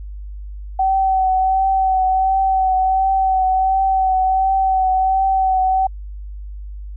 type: tone with vibrato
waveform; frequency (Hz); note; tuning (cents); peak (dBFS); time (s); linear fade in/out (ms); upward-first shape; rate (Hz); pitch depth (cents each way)
sine; 761; F#5; +48; -13; 0.79-5.87; 5; triangle; 1.4; 25
effects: added 50 Hz sine -28 dBFS peak until 6.96 s